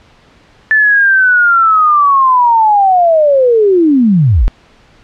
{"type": "linear sweep", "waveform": "sine", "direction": "down", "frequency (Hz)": [1760, 30.91], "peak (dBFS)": -5, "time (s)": [0.71, 4.48], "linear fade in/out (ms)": 0, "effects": ["pink hiss -45 dBFS RMS until 5.03 s", "low-pass 4000 Hz 12 dB/octave"]}